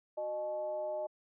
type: tone with frequency modulation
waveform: sine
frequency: 612 Hz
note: D#5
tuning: 29 cents flat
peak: -33 dBFS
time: 0.17-1.07 s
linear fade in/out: 10 ms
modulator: 245 Hz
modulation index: 0.57
effects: high-pass 400 Hz 12 dB/octave